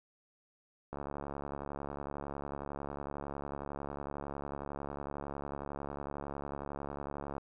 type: click train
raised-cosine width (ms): 1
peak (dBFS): -26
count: 459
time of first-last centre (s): 0.93-7.381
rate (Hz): 71
effects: none

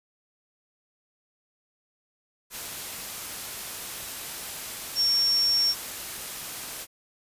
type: tone in noise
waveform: sine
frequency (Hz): 5500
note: F8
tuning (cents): -27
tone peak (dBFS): -20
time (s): 4.95-5.75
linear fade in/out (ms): 50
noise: white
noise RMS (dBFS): -36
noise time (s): 2.5-6.87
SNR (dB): +13
effects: resampled to 32000 Hz

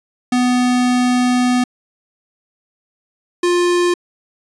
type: tone pair in turn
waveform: square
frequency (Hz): 248.3 / 352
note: B3 / F4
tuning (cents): +9 / +14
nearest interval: tritone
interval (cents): 605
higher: second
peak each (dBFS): -13 / -13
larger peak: neither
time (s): 0.32-1.64 / 3.43-3.94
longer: first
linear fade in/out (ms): 5
effects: resampled to 22050 Hz

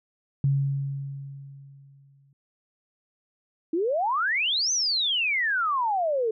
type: tone with exponential decay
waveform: sine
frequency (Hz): 138.59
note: C#3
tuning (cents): 0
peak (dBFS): -18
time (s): 0.44-2.33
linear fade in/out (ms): 2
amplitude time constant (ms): 410
type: exponential two-way sweep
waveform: sine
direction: up then down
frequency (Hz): 311.1 to 6272 to 427.3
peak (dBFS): -22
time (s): 3.73-6.31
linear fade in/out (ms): 5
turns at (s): 4.72
effects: none

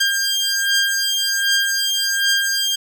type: beating tone pair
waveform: 15% pulse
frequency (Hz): 1600 / 1601.3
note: G6 / G6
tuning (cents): +35 / +36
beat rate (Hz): 1.3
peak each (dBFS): -13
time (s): 0-2.76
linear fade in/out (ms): 10
effects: none

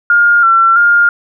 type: tone with pitch steps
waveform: sine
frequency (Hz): 1415 / 1350 / 1411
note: F6 / E6 / F6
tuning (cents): +22 / +41 / +17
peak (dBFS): -5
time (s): 0.1-1.09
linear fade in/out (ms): 2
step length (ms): 330
effects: none

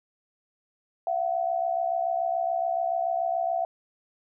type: tone pair together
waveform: sine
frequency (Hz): 678 / 745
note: E5 / F#5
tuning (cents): +49 / +12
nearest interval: major second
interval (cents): 163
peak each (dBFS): -26 / -28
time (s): 1.07-3.65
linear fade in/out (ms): 2
effects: none

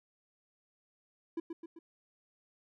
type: tone with echo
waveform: triangle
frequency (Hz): 332.5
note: E4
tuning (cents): +15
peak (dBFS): -31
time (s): 1.37-1.4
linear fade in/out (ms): 5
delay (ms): 130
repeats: 3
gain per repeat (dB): -5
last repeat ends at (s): 1.79
effects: none

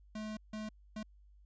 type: tone bursts at uneven times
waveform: square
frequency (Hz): 215.1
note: A3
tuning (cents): -39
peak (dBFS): -40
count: 3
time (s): 0.15-0.37 / 0.53-0.69 / 0.96-1.03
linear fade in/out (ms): 5
effects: added 50 Hz sine -58 dBFS peak until 1.45 s + resampled to 16000 Hz

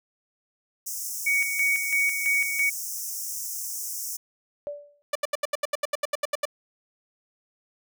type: high-pass noise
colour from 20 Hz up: pink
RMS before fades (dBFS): -33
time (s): 0.86-4.17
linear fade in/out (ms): 10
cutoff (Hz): 5400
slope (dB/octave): 96
type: tone with tremolo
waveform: sine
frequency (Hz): 2244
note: C#7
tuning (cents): +21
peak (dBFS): -20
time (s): 1.26-2.7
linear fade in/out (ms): 10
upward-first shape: square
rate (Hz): 3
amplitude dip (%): 55
type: tone with exponential decay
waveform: sine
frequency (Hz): 581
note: D5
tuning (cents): -19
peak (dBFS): -27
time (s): 4.67-5.02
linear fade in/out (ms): 0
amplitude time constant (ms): 75
type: tone bursts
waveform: sawtooth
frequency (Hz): 587.3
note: D5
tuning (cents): 0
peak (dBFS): -19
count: 14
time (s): 5.13-6.454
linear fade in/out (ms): 5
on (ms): 24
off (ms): 76
effects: none

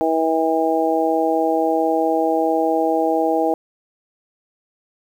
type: harmonic tone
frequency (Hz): 161.4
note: E3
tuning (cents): -36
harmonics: 2 / 3 / 4 / 5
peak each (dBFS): -21 / -21 / -21 / -21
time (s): 0.01-3.54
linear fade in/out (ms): 0
effects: 8-bit

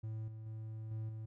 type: tone with level steps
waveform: triangle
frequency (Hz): 110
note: A2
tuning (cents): 0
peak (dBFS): -37 / -43 / -40 / -36 / -40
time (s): 0.03-1.26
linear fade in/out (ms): 10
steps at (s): 0.28 / 0.46 / 0.91 / 1.09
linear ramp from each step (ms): 2
effects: none

